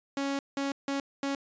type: tone bursts at uneven times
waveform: sawtooth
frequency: 277.2 Hz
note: C#4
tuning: in tune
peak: -25 dBFS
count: 4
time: 0.17-0.39 / 0.57-0.72 / 0.88-1 / 1.23-1.35 s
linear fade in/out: 2 ms
effects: resampled to 16000 Hz